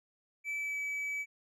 triangle tone with pitch glide, 2311 to 2290 Hz, D7 to D7, -28 to -44 cents, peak -32 dBFS, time 0.44-1.26 s, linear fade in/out 50 ms, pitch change -16 cents, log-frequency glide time 0.58-0.78 s, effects none

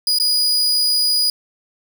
40% pulse tone with dropouts, 4917 Hz, D#8, 21 cents flat, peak -13 dBFS, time 0.07-1.3 s, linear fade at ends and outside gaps 2 ms, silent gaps 0.186-0.199 s, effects none

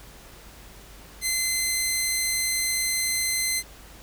10% pulse tone, 2061 Hz, C7, 27 cents flat, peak -14 dBFS, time 1.21-3.63 s, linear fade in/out 50 ms, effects added 50 Hz sine -48 dBFS peak until 4.02 s + pink hiss -48 dBFS RMS until 4.02 s

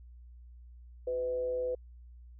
sine tone with frequency modulation, 502 Hz, B4, 28 cents sharp, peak -30 dBFS, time 1.07-1.75 s, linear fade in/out 5 ms, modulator 137 Hz, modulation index 0.32, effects added 60 Hz sine -49 dBFS peak until 2.39 s

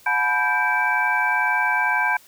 sine tone cluster, 729 / 860 / 982 / 1576 / 2315 Hz, F#5 / A5 / B5 / G6 / D7, -26 / -40 / -10 / +9 / -25 cents, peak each -29 / -25 / -25 / -21 / -25 dBFS, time 0.06-2.17 s, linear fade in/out 5 ms, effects white hiss -51 dBFS RMS until 2.27 s

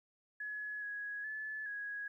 sine tone with pitch steps, 1694 / 1667 / 1729 / 1661 Hz, G#6 / G#6 / A6 / G#6, +34 / +6 / -31 / 0 cents, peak -39 dBFS, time 0.4-2.08 s, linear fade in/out 5 ms, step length 420 ms, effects 13-bit

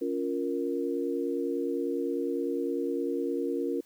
sine chord, Bb minor, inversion first, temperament just, 279.7 / 349.6 / 466.2 Hz, Db4 / F4 / Bb4, +16 / +2 / 0 cents, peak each -32 dBFS, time 0.01-3.81 s, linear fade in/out 10 ms, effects white hiss -63 dBFS RMS until 3.85 s

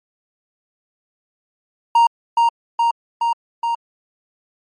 triangle tone with echo, 932.3 Hz, A#5, in tune, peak -7 dBFS, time 1.95-2.07 s, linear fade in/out 5 ms, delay 420 ms, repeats 4, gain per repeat -2 dB, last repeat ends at 3.75 s, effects MP3 48 kbps

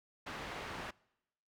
white low-pass noise, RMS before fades -44 dBFS, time 0.26-0.91 s, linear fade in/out 10 ms, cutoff 1900 Hz, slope 12 dB/octave, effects noise-tail reverb RT60 0.9 s tail -25 dB re dry

